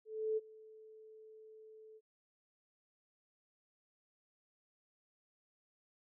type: tone with ADSR envelope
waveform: sine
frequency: 436.5 Hz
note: A4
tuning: 14 cents flat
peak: -31 dBFS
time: 0.05-2.01 s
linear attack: 320 ms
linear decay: 29 ms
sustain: -23 dB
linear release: 46 ms
effects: none